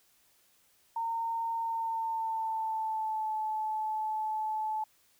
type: tone with pitch glide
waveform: sine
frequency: 915 to 866.6 Hz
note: A#5 to A5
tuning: -32 to -27 cents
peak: -30 dBFS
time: 0.96-4.84 s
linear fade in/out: 5 ms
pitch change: -95 cents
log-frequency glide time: 1.58-3.34 s
effects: white hiss -67 dBFS RMS until 5.19 s